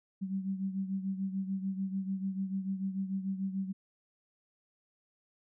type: beating tone pair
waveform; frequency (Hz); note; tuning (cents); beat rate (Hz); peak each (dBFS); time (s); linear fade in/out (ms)
sine; 191.2 / 198; G3 / G3; -43 / +18; 6.8; -33 / -39; 0.21-3.73; 20
effects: none